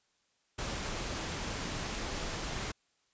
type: noise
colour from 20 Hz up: pink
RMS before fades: -37 dBFS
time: 0.58-2.72 s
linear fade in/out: 10 ms
effects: white hiss -74 dBFS RMS until 3.13 s + resampled to 16000 Hz